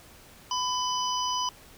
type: harmonic tone with a mistuned harmonic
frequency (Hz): 1000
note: B5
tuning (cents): +21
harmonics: 1 / 3 / 5 / 6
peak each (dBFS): -28 / -33 / -35 / -36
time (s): 0.51-1.49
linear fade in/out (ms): 2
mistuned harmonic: 6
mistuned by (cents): -29
effects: pink hiss -52 dBFS RMS until 1.77 s